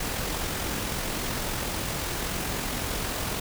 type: noise with amplitude modulation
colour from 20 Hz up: pink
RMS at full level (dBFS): -29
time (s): 0-3.4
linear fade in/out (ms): 5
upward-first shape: sine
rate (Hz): 43.7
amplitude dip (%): 30
effects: none